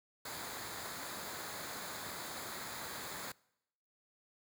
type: noise with comb filter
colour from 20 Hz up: pink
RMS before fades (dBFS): -44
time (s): 0.25-3.32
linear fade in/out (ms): 5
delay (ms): 0.35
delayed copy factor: -0.6
effects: noise-tail reverb RT60 0.8 s tail -24 dB re dry + high-pass 100 Hz 12 dB/octave